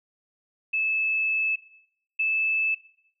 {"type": "tone pair in turn", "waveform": "sine", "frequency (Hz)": [2612, 2622], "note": ["E7", "E7"], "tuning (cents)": [-17, -10], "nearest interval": "unison", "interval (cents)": 7, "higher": "second", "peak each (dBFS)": [-22, -21], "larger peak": "second", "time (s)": [[0.73, 1.56], [2.19, 2.75]], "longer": "first", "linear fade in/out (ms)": 10, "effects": ["noise-tail reverb RT60 0.7 s tail -17 dB re dry"]}